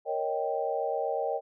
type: chord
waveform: sine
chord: Eb dominant seventh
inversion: second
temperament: equal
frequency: 466.2 / 554.4 / 622.3 / 784 Hz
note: Bb4 / Db5 / Eb5 / G5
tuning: 0 / 0 / 0 / 0 cents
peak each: -33 dBFS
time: 0.05-1.41 s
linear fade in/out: 50 ms
effects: none